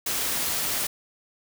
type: noise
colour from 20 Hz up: white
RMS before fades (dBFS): -27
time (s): 0.06-0.87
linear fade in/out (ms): 5
effects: none